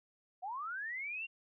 sine linear sweep, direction up, 698.5 to 2794 Hz, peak -38 dBFS, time 0.42-1.27 s, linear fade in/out 20 ms, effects none

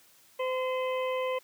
harmonic tone, 514 Hz, C5, 31 cents flat, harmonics 1 / 2 / 4 / 5 / 6, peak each -29 / -35 / -41 / -43 / -45 dBFS, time 0.39-1.39 s, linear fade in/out 10 ms, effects white hiss -60 dBFS RMS until 1.43 s + high-pass 80 Hz 12 dB/octave

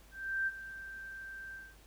sine tone with ADSR envelope, 1568 Hz, G6, in tune, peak -29 dBFS, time 0.11-1.76 s, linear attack 360 ms, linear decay 36 ms, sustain -14 dB, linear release 220 ms, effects added 51 Hz sine -58 dBFS peak until 1.86 s + pink hiss -62 dBFS RMS until 1.86 s

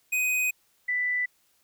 square / sine tone pair in turn, 2500 / 1984.3 Hz, D#7 / B6, +8 / +8 cents, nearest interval major third, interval 400 cents, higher first, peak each -24 / -24 dBFS, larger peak neither, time 0.12-0.51 / 0.88-1.26 s, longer first, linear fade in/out 10 ms, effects white hiss -67 dBFS RMS until 1.63 s

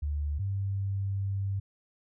sine tone pair in turn, 73.42 / 98.24 Hz, D2 / G2, 0 / +4 cents, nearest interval perfect fourth, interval 504 cents, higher second, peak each -28 dBFS, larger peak neither, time 0.02-0.39 / 0.39-1.6 s, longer second, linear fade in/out 10 ms, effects none

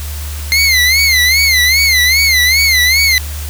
25% pulse tone with vibrato, 2093 Hz, C7, in tune, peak -4 dBFS, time 0.52-3.18 s, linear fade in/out 0 ms, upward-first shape sine, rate 2.5 Hz, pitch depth 120 cents each way, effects added 74 Hz sine -20 dBFS peak until 3.49 s + white hiss -29 dBFS RMS until 3.49 s

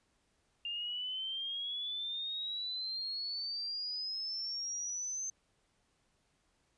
sine exponential sweep, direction up, 2794 to 6280 Hz, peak -36 dBFS, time 0.65-5.3 s, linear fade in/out 2 ms, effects pink hiss -75 dBFS RMS until 6.77 s + resampled to 22050 Hz

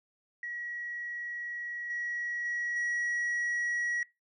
sine tone with level steps, 1916 Hz, A#6, 47 cents sharp, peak -35 / -31 / -29 / -26 dBFS, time 0.43-4.03 s, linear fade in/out 2 ms, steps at 1.9 / 2.45 / 2.76 s, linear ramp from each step 2 ms, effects noise-tail reverb RT60 0.2 s tail -22 dB re dry + tanh soft clip ceiling -28 dBFS

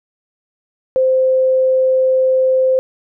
sine tone, 520 Hz, C5, 11 cents flat, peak -10 dBFS, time 0.96-2.79 s, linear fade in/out 0 ms, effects none

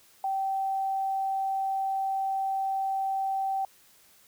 sine tone, 775 Hz, G5, 20 cents flat, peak -26 dBFS, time 0.24-3.65 s, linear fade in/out 2 ms, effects white hiss -59 dBFS RMS until 4.27 s

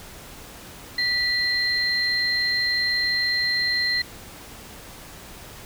sine tone pair together, 1962 / 4157 Hz, B6 / C8, -12 / -12 cents, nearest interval octave + minor second, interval 1300 cents, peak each -23 dBFS, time 0.98-4.02 s, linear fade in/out 5 ms, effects pink hiss -42 dBFS RMS until 5.65 s

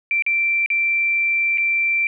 sine tone with dropouts, 2349 Hz, D7, in tune, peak -16 dBFS, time 0.11-2.07 s, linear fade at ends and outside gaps 1 ms, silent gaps 0.223-0.264 / 0.661-0.702 / 1.575-1.581 s, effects none

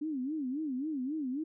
sine tone with vibrato, 282.1 Hz, C#4, 30 cents sharp, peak -32 dBFS, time 0.01-1.44 s, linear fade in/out 10 ms, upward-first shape sine, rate 3.7 Hz, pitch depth 210 cents each way, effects none

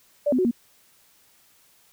sine tone with pitch steps, 583 / 253.6 / 368.8 / 236.9 Hz, D5 / B3 / F#4 / A#3, -13 / +46 / -6 / +28 cents, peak -18 dBFS, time 0.26-0.512 s, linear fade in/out 10 ms, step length 63 ms, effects white hiss -59 dBFS RMS until 1.92 s

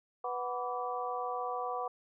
harmonic tone with a mistuned harmonic, 246.9 Hz, B3, in tune, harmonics 2 / 3 / 4 / 5, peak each -39 / -37 / -41 / -39 dBFS, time 0.24-1.88 s, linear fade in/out 5 ms, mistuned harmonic 5, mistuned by -110 cents, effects none

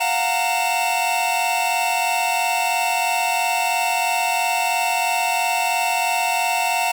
45% pulse tone cluster, 700 / 743 / 924 / 2676 Hz, F5 / F#5 / A#5 / E7, +4 / +7 / -16 / +25 cents, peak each -24 dBFS, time 0-6.92 s, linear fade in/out 10 ms, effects none

